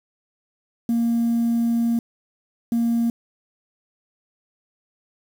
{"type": "tone bursts at uneven times", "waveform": "sine", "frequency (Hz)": 233.1, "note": "A#3", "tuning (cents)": 0, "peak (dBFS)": -16, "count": 2, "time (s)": [[0.89, 1.99], [2.72, 3.1]], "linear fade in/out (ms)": 2, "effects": ["tanh soft clip ceiling -14 dBFS", "7-bit"]}